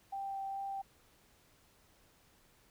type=tone with vibrato; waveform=sine; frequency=784 Hz; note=G5; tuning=in tune; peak=-37 dBFS; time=0.12-0.82 s; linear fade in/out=10 ms; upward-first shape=sine; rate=2.4 Hz; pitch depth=8 cents each way; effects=pink hiss -67 dBFS RMS until 2.7 s

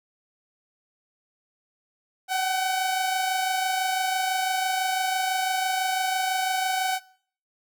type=tone pair together; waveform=sawtooth; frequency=750 / 776 Hz; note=F#5 / G5; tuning=+23 / -18 cents; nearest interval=minor second; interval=59 cents; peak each=-20 / -28 dBFS; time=2.28-7 s; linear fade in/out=50 ms; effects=noise-tail reverb RT60 0.5 s tail -20 dB re dry

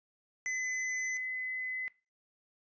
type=tone pair in turn; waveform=square / sine; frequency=2024 / 2024 Hz; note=B6 / B6; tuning=+42 / +42 cents; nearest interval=unison; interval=0 cents; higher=neither; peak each=-33 / -34 dBFS; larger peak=first; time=0.46-1.17 / 1.17-1.88 s; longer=neither; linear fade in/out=0 ms; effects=noise-tail reverb RT60 0.3 s tail -20 dB re dry + resampled to 16000 Hz

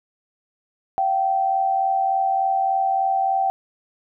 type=tone pair together; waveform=sine; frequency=689 / 772.4 Hz; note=F5 / G5; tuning=-24 / -26 cents; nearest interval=major second; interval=198 cents; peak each=-26 / -18 dBFS; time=0.98-3.5 s; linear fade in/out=0 ms; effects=none

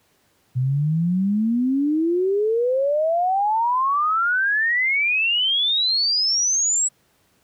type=exponential sweep; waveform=sine; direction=up; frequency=123.47 to 7880 Hz; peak=-17 dBFS; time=0.55-6.89 s; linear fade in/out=20 ms; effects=pink hiss -62 dBFS RMS until 7.43 s + high-pass 80 Hz 12 dB/octave

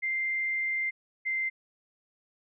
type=tone pair in turn; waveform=sine; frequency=2093 / 2084 Hz; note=C7 / C7; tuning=0 / -7 cents; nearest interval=unison; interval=7 cents; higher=first; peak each=-27 / -27 dBFS; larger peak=neither; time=0.02-0.91 / 1.25-1.5 s; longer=first; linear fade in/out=20 ms; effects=none

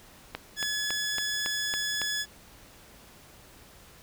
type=click train; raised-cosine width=0.3 ms; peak=-16 dBFS; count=7; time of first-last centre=0.35-2.017 s; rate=3.6 Hz
type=tone; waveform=15% pulse; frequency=1701 Hz; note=G#6; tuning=41 cents sharp; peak=-22 dBFS; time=0.56-2.26 s; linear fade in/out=50 ms
effects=pink hiss -53 dBFS RMS until 4.02 s

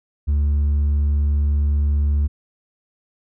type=tone with hard clipping; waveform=triangle; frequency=72.6 Hz; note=D2; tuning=19 cents flat; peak=-14 dBFS; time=0.27-2.28 s; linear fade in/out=20 ms; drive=1 dB; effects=none

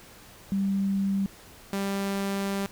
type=tone pair in turn; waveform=sine / sawtooth; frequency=196 / 197.36 Hz; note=G3 / G3; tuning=0 / +12 cents; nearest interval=unison; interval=12 cents; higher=second; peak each=-23 / -23 dBFS; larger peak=neither; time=0.52-1.26 / 1.73-2.66 s; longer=second; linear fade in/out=0 ms; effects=pink hiss -50 dBFS RMS until 2.71 s

